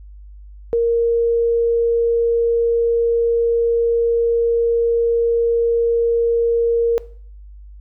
sine tone, 466.2 Hz, A#4, in tune, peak -13 dBFS, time 0.73-6.98 s, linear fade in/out 0 ms, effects noise-tail reverb RT60 0.5 s tail -19 dB re dry + added 50 Hz sine -36 dBFS peak until 7.8 s

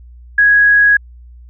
sine tone, 1661.2 Hz, G#6, in tune, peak -6 dBFS, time 0.38-0.97 s, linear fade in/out 5 ms, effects added 60 Hz sine -35 dBFS peak until 1.49 s

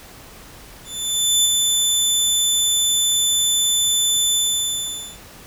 20% pulse tone with ADSR envelope, 3516 Hz, A7, 2 cents flat, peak -7 dBFS, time 0.84-5.19 s, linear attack 610 ms, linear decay 15 ms, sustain -3 dB, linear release 840 ms, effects pink hiss -42 dBFS RMS until 5.46 s

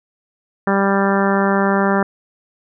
harmonic tone, 196.9 Hz, G3, 8 cents sharp, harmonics 1 / 2 / 3 / 4 / 5 / 6 / 7 / 8 / 9, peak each -17 / -20 / -22 / -23 / -24 / -25 / -25 / -26 / -27 dBFS, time 0.67-2.03 s, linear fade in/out 2 ms, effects none

